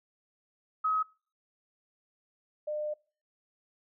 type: tone pair in turn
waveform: sine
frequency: 1273 / 602.7 Hz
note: D#6 / D5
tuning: +39 / +45 cents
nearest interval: octave + minor second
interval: 1294 cents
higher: first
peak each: -25 / -31 dBFS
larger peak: first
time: 0.84-1.03 / 2.67-2.94 s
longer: second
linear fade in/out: 10 ms
effects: noise-tail reverb RT60 0.4 s tail -24 dB re dry

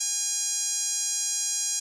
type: tone with band-pass filter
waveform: 5% pulse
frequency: 815 Hz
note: G#5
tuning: 33 cents flat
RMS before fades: -28 dBFS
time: 0-1.8 s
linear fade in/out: 10 ms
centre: 6800 Hz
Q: 3
effects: none

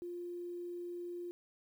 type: tone with quantisation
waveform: sine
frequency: 350.2 Hz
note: F4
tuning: 5 cents sharp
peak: -40 dBFS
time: 0.02-1.31 s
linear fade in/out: 0 ms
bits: 11
effects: none

